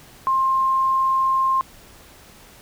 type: tone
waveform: sine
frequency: 1059 Hz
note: C6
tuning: 21 cents sharp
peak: -16 dBFS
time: 0.27-1.61 s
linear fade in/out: 0 ms
effects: pink hiss -47 dBFS RMS until 2.61 s